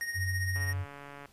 square tone with tremolo, 1864.7 Hz, A#6, in tune, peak -31 dBFS, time 0.01-0.73 s, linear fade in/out 0 ms, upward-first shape triangle, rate 15 Hz, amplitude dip 65%
sine tone with vibrato, 93.8 Hz, F#2, 24 cents sharp, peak -30 dBFS, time 0.14-0.86 s, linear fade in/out 50 ms, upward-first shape sine, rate 19 Hz, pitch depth 12 cents each way
click train, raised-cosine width 0.5 ms, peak -31 dBFS, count 100, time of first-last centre 0.56-1.257 s, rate 142 Hz
effects pink hiss -62 dBFS RMS until 1.32 s + resampled to 32000 Hz

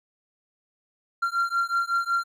triangle beating tone pair, 1376 / 1381.4 Hz, F6 / F6, -26 / -19 cents, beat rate 5.4 Hz, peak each -24 dBFS, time 1.22-2.24 s, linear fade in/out 10 ms, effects none

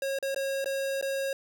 square tone with dropouts, 544 Hz, C#5, 33 cents flat, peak -29 dBFS, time 0.02-1.33 s, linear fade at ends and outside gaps 2 ms, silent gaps 0.188-0.226 / 0.346-0.361 / 0.644-0.658 / 1.013-1.025 s, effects none

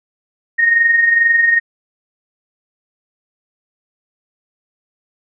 sine tone with amplitude modulation, 1856 Hz, A#6, 8 cents flat, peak -7 dBFS, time 0.58-1.6 s, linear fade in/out 20 ms, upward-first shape sine, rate 22.3 Hz, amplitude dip 50%, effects none

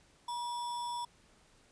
sine tone with sample-and-hold, 961 Hz, B5, 48 cents flat, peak -35 dBFS, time 0.28-1.05 s, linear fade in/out 5 ms, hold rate 4410 Hz, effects pink hiss -65 dBFS RMS until 1.71 s + resampled to 22050 Hz

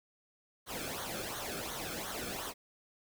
pink noise with flanger, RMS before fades -40 dBFS, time 0.66-2.54 s, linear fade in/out 50 ms, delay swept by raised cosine 0.39 to 1.06 ms, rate 2.8 Hz, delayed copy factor -0.7, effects none

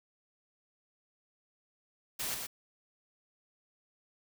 white noise with echo, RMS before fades -36 dBFS, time 2.19-2.35 s, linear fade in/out 10 ms, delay 120 ms, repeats 1, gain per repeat -4 dB, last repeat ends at 2.47 s, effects none

